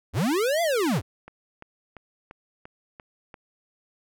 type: linear two-way sweep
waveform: square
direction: up then down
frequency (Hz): 64.5 to 698.5 to 64.5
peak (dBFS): -22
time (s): 0.13-1.02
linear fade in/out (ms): 50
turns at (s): 0.62
type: click train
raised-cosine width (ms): 0.5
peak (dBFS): -27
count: 7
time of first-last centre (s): 1.28-3.342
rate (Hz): 2.91
effects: none